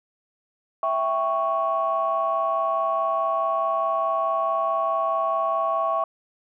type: chord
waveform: sine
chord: C# diminished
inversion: first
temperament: equal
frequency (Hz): 659.3 / 784 / 1108.7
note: E5 / G5 / C#6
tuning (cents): 0 / 0 / 0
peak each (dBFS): -24 / -29 / -23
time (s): 0.83-6.04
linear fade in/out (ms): 2
effects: tanh soft clip ceiling -12 dBFS